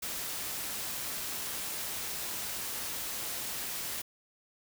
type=noise; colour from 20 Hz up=white; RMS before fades=-37 dBFS; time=0.02-4.02 s; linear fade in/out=10 ms; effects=none